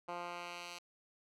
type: tone with band-pass filter sweep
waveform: 10% pulse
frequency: 174.61 Hz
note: F3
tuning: in tune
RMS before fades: -45 dBFS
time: 0.08-0.79 s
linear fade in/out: 10 ms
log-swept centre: 960 to 4300 Hz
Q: 0.86
effects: none